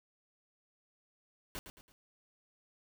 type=noise with echo; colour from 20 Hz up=pink; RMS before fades=-42 dBFS; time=1.55-1.59 s; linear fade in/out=0 ms; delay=110 ms; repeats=3; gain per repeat=-8 dB; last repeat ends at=1.92 s; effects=none